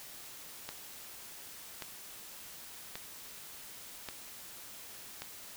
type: click train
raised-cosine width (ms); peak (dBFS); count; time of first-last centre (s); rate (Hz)
0.2; -22; 5; 0.69-5.22; 0.883
effects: white hiss -49 dBFS RMS until 5.56 s